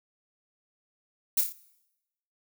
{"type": "noise with echo", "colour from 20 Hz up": "violet", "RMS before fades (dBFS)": -23, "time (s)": [1.37, 1.41], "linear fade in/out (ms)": 5, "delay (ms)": 29, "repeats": 4, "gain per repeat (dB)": -5, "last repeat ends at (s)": 1.526, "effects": ["noise-tail reverb RT60 0.9 s tail -20 dB re dry"]}